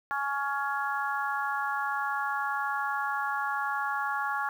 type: harmonic tone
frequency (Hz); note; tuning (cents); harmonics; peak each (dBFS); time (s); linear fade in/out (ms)
279.4; C#4; +14; 3 / 4 / 5 / 6; -33 / -33 / -33 / -35; 0.11-4.49; 0
effects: 9-bit